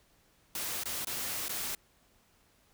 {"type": "noise with dropouts", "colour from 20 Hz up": "white", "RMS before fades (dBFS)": -36, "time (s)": [0.55, 1.75], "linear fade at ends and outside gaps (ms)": 2, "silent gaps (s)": [[0.836, 0.856], [1.048, 1.07], [1.483, 1.493]], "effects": ["pink hiss -67 dBFS RMS until 2.73 s"]}